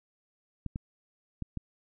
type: clicks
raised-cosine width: 5 ms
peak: -22 dBFS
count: 4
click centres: 0.663 / 0.759 / 1.423 / 1.573 s
effects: none